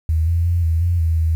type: tone with pitch steps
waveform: sine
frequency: 79.8 / 84.4 / 86.2 / 81.6 / 86.8 / 81.6 / 80.8 Hz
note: D#2 / E2 / F2 / E2 / F2 / E2 / E2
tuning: +44 / +41 / -22 / -17 / -10 / -17 / -34 cents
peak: -14 dBFS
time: 0.09-1.35 s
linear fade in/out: 0 ms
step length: 180 ms
effects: 8-bit